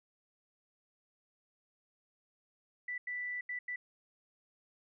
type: tone bursts at uneven times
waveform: sine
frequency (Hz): 1975.5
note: B6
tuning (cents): 0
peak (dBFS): -36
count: 4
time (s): 2.88-2.98 / 3.07-3.41 / 3.49-3.59 / 3.68-3.76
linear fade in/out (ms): 5
effects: none